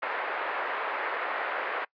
white band-pass noise, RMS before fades -32 dBFS, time 0.02-1.85 s, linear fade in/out 10 ms, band 450 to 1900 Hz, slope 24 dB/octave, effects noise-tail reverb RT60 0.1 s tail -23 dB re dry + resampled to 11025 Hz

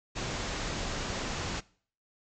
pink low-pass noise, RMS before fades -35 dBFS, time 0.15-1.61 s, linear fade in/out 20 ms, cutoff 7500 Hz, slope 96 dB/octave, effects noise-tail reverb RT60 0.5 s tail -22 dB re dry

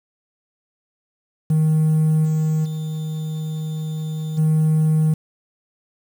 triangle tone with level steps, 156.4 Hz, D#3, 9 cents sharp, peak -11 / -14 / -21 / -11 dBFS, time 1.5-5.14 s, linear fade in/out 5 ms, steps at 2.24 / 2.64 / 4.37 s, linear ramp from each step 20 ms, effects tanh soft clip ceiling -8 dBFS + 7-bit

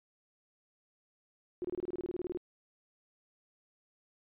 sine tone bursts, 357.7 Hz, F4, 41 cents sharp, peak -33 dBFS, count 15, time 1.62-2.373 s, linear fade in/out 0 ms, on 25 ms, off 27 ms, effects resampled to 8000 Hz

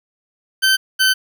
20% pulse tone pair in turn, 1544 / 1530.7 Hz, G6 / G6, -27 / -42 cents, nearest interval unison, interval 15 cents, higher first, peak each -7 dBFS, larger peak neither, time 0.62-0.77 / 0.99-1.14 s, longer neither, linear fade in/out 20 ms, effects none

